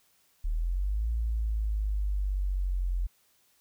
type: exponential two-way sweep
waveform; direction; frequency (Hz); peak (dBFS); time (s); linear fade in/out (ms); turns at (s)
sine; up then down; 37.07 to 57.1 to 43.66; -26; 0.44-3.07; 10; 1.1
effects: white hiss -67 dBFS RMS until 3.6 s